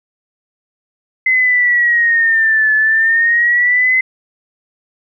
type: exponential two-way sweep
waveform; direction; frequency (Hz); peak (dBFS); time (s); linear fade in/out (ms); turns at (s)
sine; down then up; 2052 to 1727 to 2052; -9; 1.26-4.01; 5; 2.74
effects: none